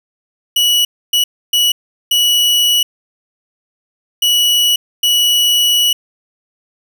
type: tone bursts at uneven times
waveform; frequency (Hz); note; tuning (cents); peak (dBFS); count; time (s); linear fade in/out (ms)
40% pulse; 2936; F#7; -14; -9; 6; 0.56-0.85 / 1.13-1.24 / 1.53-1.72 / 2.11-2.83 / 4.22-4.76 / 5.03-5.93; 5
effects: none